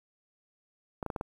clicks, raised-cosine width 1 ms, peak -20 dBFS, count 5, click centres 1.028 / 1.063 / 1.102 / 1.162 / 1.211 s, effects 9-bit

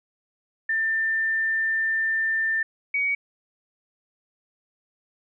sine tone pair in turn, 1790 / 2252 Hz, A6 / C#7, +29 / +27 cents, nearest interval major third, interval 398 cents, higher second, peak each -21 dBFS, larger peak neither, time 0.69-2.63 / 2.94-3.15 s, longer first, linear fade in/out 5 ms, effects none

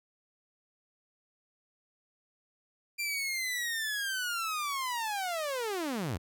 sawtooth linear sweep, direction down, 2380 to 70.2 Hz, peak -28 dBFS, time 2.98-6.18 s, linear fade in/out 20 ms, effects none

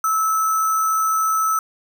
sine tone with sample-and-hold, 1307 Hz, E6, 15 cents flat, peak -16 dBFS, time 0.04-1.59 s, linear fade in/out 2 ms, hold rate 7350 Hz, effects none

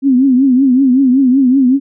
sine tone with vibrato, 261.6 Hz, C4, in tune, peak -6 dBFS, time 0.02-1.8 s, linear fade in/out 50 ms, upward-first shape triangle, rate 5.3 Hz, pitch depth 130 cents each way, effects none

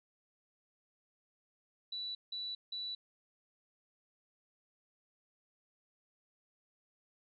sine tone bursts, 3951 Hz, B7, in tune, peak -38 dBFS, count 3, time 1.92-2.95 s, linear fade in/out 5 ms, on 230 ms, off 170 ms, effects none

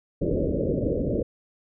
white low-pass noise, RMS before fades -25 dBFS, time 0.21-1.23 s, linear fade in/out 10 ms, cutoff 580 Hz, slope 96 dB/octave, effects none

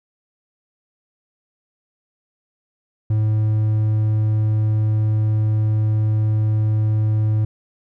triangle tone, 107.9 Hz, A2, 33 cents flat, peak -13 dBFS, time 3.1-7.45 s, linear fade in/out 5 ms, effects none

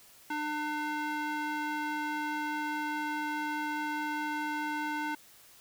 square tone with band-pass filter, 300.8 Hz, D4, 42 cents sharp, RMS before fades -34 dBFS, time 0.3-5.15 s, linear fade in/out 5 ms, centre 1300 Hz, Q 1.1, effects white hiss -57 dBFS RMS until 5.6 s

